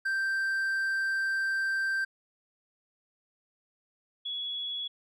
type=tone pair in turn; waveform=triangle / sine; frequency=1568 / 3372 Hz; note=G6 / G#7; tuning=0 / +26 cents; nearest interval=octave + minor second; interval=1326 cents; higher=second; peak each=-25 / -32 dBFS; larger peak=first; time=0.05-2.05 / 4.25-4.88 s; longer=first; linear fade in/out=10 ms; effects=none